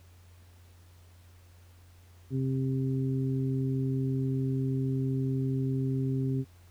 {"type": "harmonic tone", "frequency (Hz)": 132.6, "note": "C3", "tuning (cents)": 23, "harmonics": [1, 2, 3], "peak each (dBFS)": [-28, -32, -38], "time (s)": [2.3, 6.45], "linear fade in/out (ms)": 50, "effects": ["added 88 Hz sine -53 dBFS peak until 6.7 s", "pink hiss -63 dBFS RMS until 6.7 s"]}